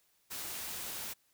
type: noise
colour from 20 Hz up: white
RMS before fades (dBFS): -41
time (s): 0.3-1.14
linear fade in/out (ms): 20
effects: white hiss -72 dBFS RMS until 1.33 s